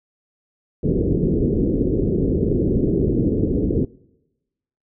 white low-pass noise, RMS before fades -19 dBFS, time 0.83-3.85 s, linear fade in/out 5 ms, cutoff 440 Hz, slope 48 dB/octave, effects noise-tail reverb RT60 1.0 s tail -24 dB re dry

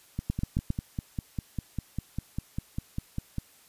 two click trains, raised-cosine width 5 ms, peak -15 / -18 dBFS, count 4 / 17, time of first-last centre 0.3-0.704 / 0.19-3.384 s, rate 7.43 / 5.01 Hz, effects white hiss -58 dBFS RMS until 3.68 s + resampled to 32000 Hz

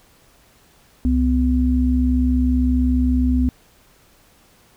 sine tone pair together, 66.7 / 251.8 Hz, C2 / B3, +34 / +34 cents, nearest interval octave + major seventh, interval 2300 cents, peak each -17 dBFS, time 1.05-3.49 s, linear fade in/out 0 ms, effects pink hiss -54 dBFS RMS until 4.76 s

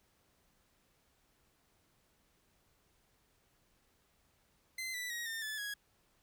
sawtooth tone with pitch steps, 2063 / 1975.5 / 1891.8 / 1811.6 / 1734.8 / 1661.2 Hz, C7 / B6 / A#6 / A#6 / A6 / G#6, -25 / 0 / +25 / -50 / -25 / 0 cents, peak -35 dBFS, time 4.78-5.74 s, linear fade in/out 5 ms, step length 160 ms, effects pink hiss -73 dBFS RMS until 6.22 s

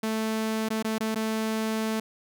sawtooth tone with dropouts, 220 Hz, A3, in tune, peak -22 dBFS, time 0.03-2 s, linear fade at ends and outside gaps 5 ms, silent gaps 0.688-0.703 / 0.826-0.845 / 0.983-1.005 / 1.147-1.157 s, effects none

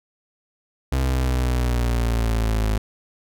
35% pulse linear sweep, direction down, 66 to 52.9 Hz, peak -17 dBFS, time 0.92-2.78 s, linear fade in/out 5 ms, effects none

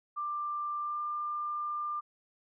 sine tone with pitch glide, 1185 to 1195.3 Hz, D6 to D6, +15 to +30 cents, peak -32 dBFS, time 0.16-2.01 s, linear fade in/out 20 ms, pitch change +15 cents, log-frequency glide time 0.8-1.01 s, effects none

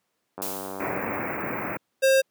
click train, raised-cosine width 1 ms, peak -20 dBFS, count 79, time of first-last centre 0.38-1.193 s, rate 95.9 Hz
blue noise with exponential decay, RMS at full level -30 dBFS, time 0.42-1.25 s, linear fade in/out 0 ms, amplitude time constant 180 ms
pink band-stop noise, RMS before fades -28 dBFS, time 0.8-1.77 s, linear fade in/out 2 ms, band 2500 to 16000 Hz, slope 96 dB/octave
square tone, 534 Hz, C5, 35 cents sharp, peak -17 dBFS, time 2.02-2.22 s, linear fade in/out 20 ms
effects pink hiss -75 dBFS RMS until 2.3 s + high-pass 200 Hz 12 dB/octave

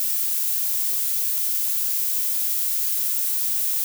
violet noise, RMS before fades -23 dBFS, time 0-3.84 s, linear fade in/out 0 ms, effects none

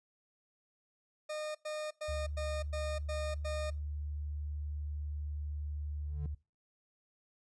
40% pulse tone bursts, 611 Hz, D#5, 32 cents flat, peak -36 dBFS, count 7, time 1.29-3.704 s, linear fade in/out 10 ms, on 260 ms, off 99 ms
sine tone with pitch glide, 73.42 to 73.97 Hz, D2 to D2, 0 to +13 cents, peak -36 dBFS, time 2.08-6.35 s, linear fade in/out 10 ms, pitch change +13 cents, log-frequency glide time 2.23-4.53 s
triangle tone with exponential growth, 146.83 Hz, D3, in tune, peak -33 dBFS, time 5.95-6.26 s, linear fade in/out 2 ms, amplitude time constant 67 ms
effects noise-tail reverb RT60 0.3 s tail -22 dB re dry + resampled to 22050 Hz

